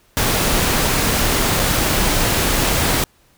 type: noise with dropouts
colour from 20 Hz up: pink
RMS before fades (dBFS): -17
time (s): 0.17-3.04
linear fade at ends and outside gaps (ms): 0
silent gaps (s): 1.594-1.598
effects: pink hiss -56 dBFS RMS until 3.37 s